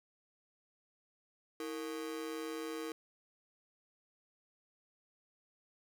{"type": "ring-modulated tone", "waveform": "45% pulse", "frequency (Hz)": 392, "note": "G4", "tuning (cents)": 0, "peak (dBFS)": -36, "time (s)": [1.6, 2.92], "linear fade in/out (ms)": 2, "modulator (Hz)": 69.3, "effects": []}